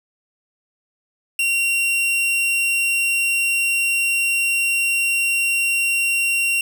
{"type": "tone", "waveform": "45% pulse", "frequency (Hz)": 2750, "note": "F7", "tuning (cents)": -27, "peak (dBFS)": -17, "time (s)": [1.39, 6.61], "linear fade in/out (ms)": 2, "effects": []}